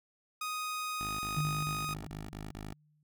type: tone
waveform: sawtooth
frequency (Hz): 1247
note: D#6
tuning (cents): +3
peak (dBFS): -31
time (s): 0.41-1.94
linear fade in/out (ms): 5
type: tone bursts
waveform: 10% pulse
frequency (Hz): 51.91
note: G#1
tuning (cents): 0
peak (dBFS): -33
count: 8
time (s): 1.01-2.73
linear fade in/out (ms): 0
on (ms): 180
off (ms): 40
type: tone with exponential decay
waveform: sine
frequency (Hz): 150.6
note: D3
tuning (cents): +44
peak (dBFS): -29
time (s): 1.37-3.03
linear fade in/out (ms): 2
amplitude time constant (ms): 360
type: clicks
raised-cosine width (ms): 1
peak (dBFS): -33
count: 2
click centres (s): 1.965 / 2.038
effects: none